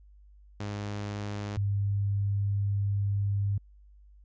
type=tone pair in turn; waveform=sawtooth / sine; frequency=102.8 / 100.39 Hz; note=G#2 / G2; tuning=-17 / +42 cents; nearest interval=unison; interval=41 cents; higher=first; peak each=-29 / -25 dBFS; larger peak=second; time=0.6-1.57 / 1.57-3.58 s; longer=second; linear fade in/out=5 ms; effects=added 50 Hz sine -52 dBFS peak until 4.24 s + resampled to 16000 Hz